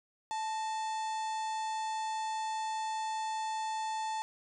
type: harmonic tone with a mistuned harmonic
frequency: 875 Hz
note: A5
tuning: 10 cents flat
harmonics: 1 / 2 / 3 / 4 / 5 / 6 / 7 / 8 / 9 / 10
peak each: -33 / -48 / -52 / -50 / -51 / -58 / -56 / -52 / -63 / -57 dBFS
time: 0.31-4.22 s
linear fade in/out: 0 ms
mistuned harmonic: 2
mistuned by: +87 cents
effects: none